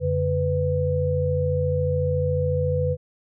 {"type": "tone cluster", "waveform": "sine", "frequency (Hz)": [89.4, 143.4, 498.6], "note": ["F2", "D3", "B4"], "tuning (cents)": [41, -41, 16], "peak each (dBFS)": [-25, -25, -23], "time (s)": [0, 2.97], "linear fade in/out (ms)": 50, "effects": []}